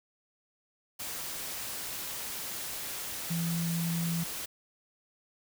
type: tone in noise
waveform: sine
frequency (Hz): 168.1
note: E3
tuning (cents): +34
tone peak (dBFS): -29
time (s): 3.3-4.24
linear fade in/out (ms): 10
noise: white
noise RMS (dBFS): -38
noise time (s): 0.99-4.46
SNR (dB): +6
effects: none